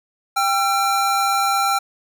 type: tone pair together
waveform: square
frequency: 792 / 1354.1 Hz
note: G5 / E6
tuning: +18 / +46 cents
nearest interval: major sixth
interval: 928 cents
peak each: -20 dBFS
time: 0.36-1.79 s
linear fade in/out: 10 ms
effects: none